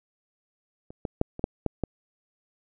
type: clicks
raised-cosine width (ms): 2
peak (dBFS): -29 / -16 / -8 / -23 / -9 / -11 / -13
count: 7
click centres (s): 0.905 / 1.052 / 1.214 / 1.394 / 1.441 / 1.663 / 1.837
effects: none